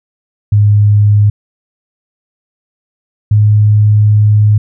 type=tone pair in turn; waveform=sine; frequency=103.8 / 105.49 Hz; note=G#2 / G#2; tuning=0 / +28 cents; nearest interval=unison; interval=28 cents; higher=second; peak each=-4 dBFS; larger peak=neither; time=0.52-1.3 / 3.31-4.58 s; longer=second; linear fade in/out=5 ms; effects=none